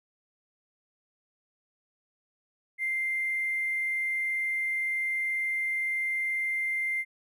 triangle tone with hard clipping, 2093 Hz, C7, in tune, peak -27 dBFS, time 2.78-7.05 s, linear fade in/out 50 ms, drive 3 dB, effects none

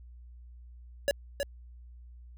square tone with echo, 566 Hz, C#5, 36 cents sharp, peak -24 dBFS, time 1.08-1.11 s, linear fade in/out 0 ms, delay 320 ms, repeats 1, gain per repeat -5 dB, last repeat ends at 1.43 s, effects added 60 Hz sine -47 dBFS peak until 2.37 s

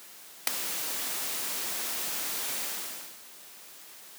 white noise with ADSR envelope, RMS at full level -18 dBFS, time 0.47-3.2 s, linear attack 4 ms, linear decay 5 ms, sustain -15 dB, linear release 580 ms, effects white hiss -49 dBFS RMS until 4.18 s + high-pass 200 Hz 12 dB/octave

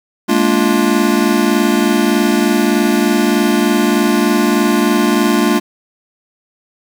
square chord, Bb dominant seventh, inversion third, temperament just, 209.8 / 233.1 / 291.4 / 349.6 Hz, Ab3 / Bb3 / D4 / F4, +18 / 0 / -13 / +2 cents, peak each -17 dBFS, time 0.28-5.6 s, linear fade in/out 20 ms, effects 7-bit

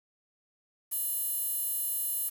square tone with high-pass filter, 588 Hz, D5, 2 cents sharp, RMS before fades -32 dBFS, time 0.91-2.3 s, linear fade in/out 20 ms, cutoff 12000 Hz, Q 4.7, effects 8-bit

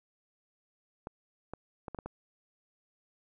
clicks, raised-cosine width 1 ms, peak -25 dBFS, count 6, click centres 1.071 / 1.536 / 1.882 / 1.947 / 1.988 / 2.06 s, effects none

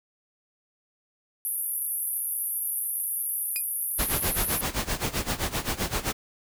white band-pass noise, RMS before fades -30 dBFS, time 1.45-4.61 s, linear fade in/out 0 ms, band 10000 to 13000 Hz, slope 96 dB/octave
25% pulse tone with exponential decay, 2468 Hz, D#7, 15 cents flat, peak -23 dBFS, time 3.56-3.64 s, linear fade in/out 0 ms, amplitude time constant 17 ms
pink noise with tremolo, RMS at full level -26 dBFS, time 3.98-6.13 s, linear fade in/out 20 ms, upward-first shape sine, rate 7.7 Hz, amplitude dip 85%
effects none

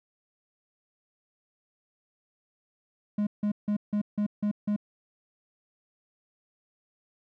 triangle tone bursts, 207.7 Hz, G#3, in tune, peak -22 dBFS, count 7, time 3.18-4.763 s, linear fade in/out 5 ms, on 89 ms, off 160 ms, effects none

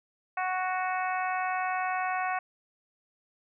harmonic tone, 370 Hz, F#4, in tune, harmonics 2 / 3 / 4 / 5 / 6 / 7, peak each -30 / -34 / -36 / -38 / -40 / -41 dBFS, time 0.37-2.39 s, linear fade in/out 5 ms, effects none

